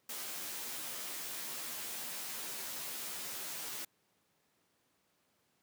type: noise with comb filter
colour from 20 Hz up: white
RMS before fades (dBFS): -42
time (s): 0.09-3.85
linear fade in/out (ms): 5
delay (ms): 13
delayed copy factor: +0.9
effects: pink hiss -75 dBFS RMS until 5.62 s + high-pass 150 Hz 12 dB/octave